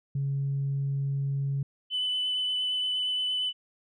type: tone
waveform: sine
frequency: 138.59 Hz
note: C#3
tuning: in tune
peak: -25 dBFS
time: 0.15-1.63 s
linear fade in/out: 5 ms
type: tone with vibrato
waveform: sine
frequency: 3005 Hz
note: F#7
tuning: 26 cents sharp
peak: -25 dBFS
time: 1.9-3.53 s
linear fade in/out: 50 ms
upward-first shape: triangle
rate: 8.6 Hz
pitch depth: 15 cents each way
effects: tanh soft clip ceiling -22 dBFS